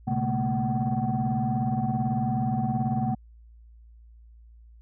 sine tone cluster, 120.4 / 137.9 / 214 / 232.6 / 754 Hz, B2 / C#3 / A3 / A#3 / F#5, -44 / -9 / -48 / -4 / +32 cents, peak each -29 dBFS, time 0.07-3.15 s, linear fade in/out 10 ms, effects tanh soft clip ceiling -17 dBFS + added 57 Hz sine -48 dBFS peak until 4.81 s

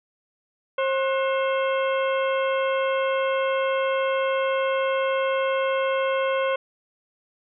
harmonic tone with a mistuned harmonic, 534 Hz, C5, 35 cents sharp, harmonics 1 / 2 / 3 / 4 / 5 / 6, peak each -22 / -28 / -32 / -34 / -36 / -38 dBFS, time 0.78-6.56 s, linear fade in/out 5 ms, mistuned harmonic 3, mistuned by -140 cents, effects none

